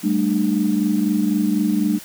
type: chord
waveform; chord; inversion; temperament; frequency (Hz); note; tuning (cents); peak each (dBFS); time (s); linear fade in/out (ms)
sine; G suspended second; none; equal with one note detuned; 196 / 220 / 299.7; G3 / A3 / D4; 0 / 0 / +35; -20; 0.03-1.99; 20
effects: tanh soft clip ceiling -6 dBFS + white hiss -39 dBFS RMS until 2.04 s